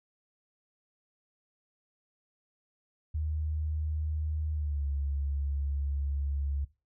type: tone with pitch glide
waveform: sine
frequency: 77 to 70.2 Hz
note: D#2 to C#2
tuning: -17 to +22 cents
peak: -29 dBFS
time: 3.14-6.65 s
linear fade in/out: 10 ms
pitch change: -161 cents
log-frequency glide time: 4.52-4.86 s
effects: noise-tail reverb RT60 0.3 s tail -19 dB re dry